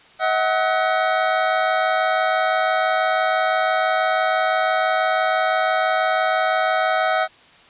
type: tone pair together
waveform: 25% pulse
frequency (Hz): 639 / 745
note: D#5 / F#5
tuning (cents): +46 / +12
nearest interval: minor third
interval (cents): 266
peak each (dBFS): -16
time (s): 0.19-7.28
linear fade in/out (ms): 50
effects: white hiss -49 dBFS RMS until 7.69 s + resampled to 8000 Hz